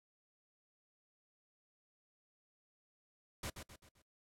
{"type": "noise with echo", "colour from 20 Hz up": "pink", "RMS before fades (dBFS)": -42, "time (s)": [3.43, 3.5], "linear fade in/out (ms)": 5, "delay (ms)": 130, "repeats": 4, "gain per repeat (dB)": -7, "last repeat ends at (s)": 4.02, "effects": ["noise-tail reverb RT60 0.1 s tail -21 dB re dry", "low-pass 12000 Hz 12 dB/octave"]}